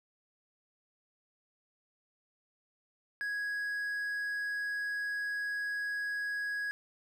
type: tone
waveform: triangle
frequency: 1661.2 Hz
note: G#6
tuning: in tune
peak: -31 dBFS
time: 3.21-6.71 s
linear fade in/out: 0 ms
effects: none